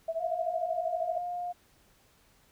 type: tone with tremolo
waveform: sine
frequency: 655 Hz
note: E5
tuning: 11 cents flat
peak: -27 dBFS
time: 0.08-1.18 s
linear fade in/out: 5 ms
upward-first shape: sine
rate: 13 Hz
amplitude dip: 90%
type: tone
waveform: sine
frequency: 709 Hz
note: F5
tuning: 26 cents sharp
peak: -32 dBFS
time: 0.19-1.53 s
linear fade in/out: 20 ms
effects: pink hiss -64 dBFS RMS until 2.51 s